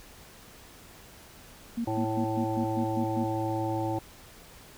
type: tone bursts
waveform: sine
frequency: 233.1 Hz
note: A#3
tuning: in tune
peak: -27 dBFS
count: 8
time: 1.77-3.242 s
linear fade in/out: 10 ms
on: 79 ms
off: 120 ms
type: harmonic tone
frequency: 110 Hz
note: A2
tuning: in tune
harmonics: 1 / 3 / 5 / 7 / 8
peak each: -33 / -31 / -36 / -35 / -36 dBFS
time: 1.87-3.99 s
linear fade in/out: 5 ms
effects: pink hiss -51 dBFS RMS until 4.77 s